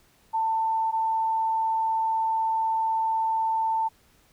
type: tone pair in turn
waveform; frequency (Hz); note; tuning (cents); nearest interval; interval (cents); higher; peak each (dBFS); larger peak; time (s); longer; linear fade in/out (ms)
sine; 892 / 892; A5 / A5; +23 / +23; unison; 0; neither; -22; neither; 0.33-0.92 / 0.92-3.89; second; 20
effects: pink hiss -61 dBFS RMS until 4.32 s